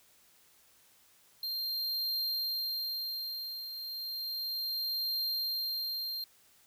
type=tone with tremolo; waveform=square; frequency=4186 Hz; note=C8; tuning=in tune; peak=-31 dBFS; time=1.43-6.24 s; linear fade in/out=2 ms; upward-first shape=triangle; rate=0.33 Hz; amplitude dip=65%; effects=white hiss -64 dBFS RMS until 6.66 s